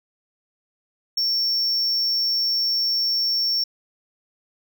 triangle tone, 5460 Hz, F8, 40 cents flat, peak -18 dBFS, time 1.17-3.64 s, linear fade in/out 5 ms, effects none

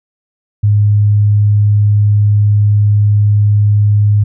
sine tone, 103.83 Hz, G#2, in tune, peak -6 dBFS, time 0.63-4.24 s, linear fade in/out 10 ms, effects none

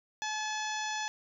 harmonic tone, 858 Hz, A5, 44 cents flat, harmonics 1 / 2 / 3 / 4 / 5 / 6 / 7 / 8, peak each -36 / -38 / -43 / -42 / -47 / -46 / -42 / -49 dBFS, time 0.22-1.08 s, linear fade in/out 0 ms, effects none

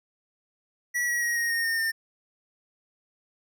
square tone with pitch steps, 1937 / 1914.8 / 1892.8 / 1871 / 1849.5 / 1828.3 / 1807.3 Hz, B6 / A#6 / A#6 / A#6 / A#6 / A#6 / A6, -34 / +46 / +26 / +6 / -14 / -34 / +46 cents, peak -25 dBFS, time 0.94-1.92 s, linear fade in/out 20 ms, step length 140 ms, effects none

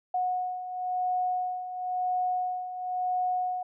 sine beating tone pair, 730 / 730.97 Hz, F#5 / F#5, -24 / -21 cents, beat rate 0.97 Hz, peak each -34 / -28 dBFS, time 0.14-3.63 s, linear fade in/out 5 ms, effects none

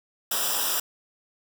white noise with comb filter, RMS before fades -26 dBFS, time 0.31-0.8 s, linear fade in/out 5 ms, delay 0.46 ms, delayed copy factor -0.9, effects none

